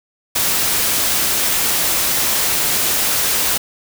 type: noise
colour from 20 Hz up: white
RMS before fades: -17 dBFS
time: 0.35-3.58 s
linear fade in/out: 10 ms
effects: none